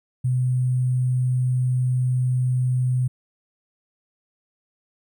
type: tone with sample-and-hold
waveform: sine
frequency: 126.5 Hz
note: B2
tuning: 42 cents sharp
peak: -18 dBFS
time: 0.24-3.08 s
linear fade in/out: 10 ms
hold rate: 8820 Hz
effects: none